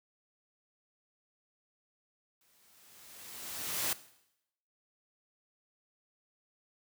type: noise with exponential growth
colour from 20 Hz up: white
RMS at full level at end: -31 dBFS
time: 2.41-3.93 s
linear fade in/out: 2 ms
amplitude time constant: 330 ms
effects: noise-tail reverb RT60 0.8 s tail -17 dB re dry + high-pass 80 Hz 12 dB/octave